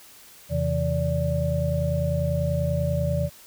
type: tone cluster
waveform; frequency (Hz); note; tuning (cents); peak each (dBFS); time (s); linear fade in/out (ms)
sine; 83.8 / 134.1 / 164.2 / 579; E2 / C3 / E3 / D5; +29 / +43 / -6 / -25; -27; 0.49-3.3; 50
effects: white hiss -49 dBFS RMS until 3.46 s